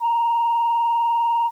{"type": "tone with vibrato", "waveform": "sine", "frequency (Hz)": 932.3, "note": "A#5", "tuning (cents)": 0, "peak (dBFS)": -15, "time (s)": [0, 1.51], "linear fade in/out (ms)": 50, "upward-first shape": "sine", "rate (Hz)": 20, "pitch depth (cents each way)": 33, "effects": ["tanh soft clip ceiling -14 dBFS", "9-bit"]}